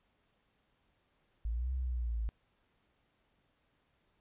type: linear two-way sweep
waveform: sine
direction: up then down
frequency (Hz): 53.9 to 65.41 to 53.9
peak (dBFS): -32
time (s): 1.45-2.29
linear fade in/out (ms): 0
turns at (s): 1.73
effects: pink hiss -75 dBFS RMS until 4.2 s + resampled to 8000 Hz